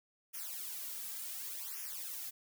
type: noise with flanger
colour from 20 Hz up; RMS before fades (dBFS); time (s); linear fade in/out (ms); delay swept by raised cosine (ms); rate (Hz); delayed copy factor
blue; -43; 0.33-2.31; 20; 0.24 to 2.84; 0.68; -0.95
effects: none